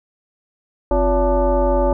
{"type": "tone with frequency modulation", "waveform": "sine", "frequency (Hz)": 261.6, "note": "C4", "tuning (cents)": 0, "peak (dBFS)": -13, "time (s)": [0.91, 1.93], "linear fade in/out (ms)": 2, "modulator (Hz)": 308, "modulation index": 1.9, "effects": []}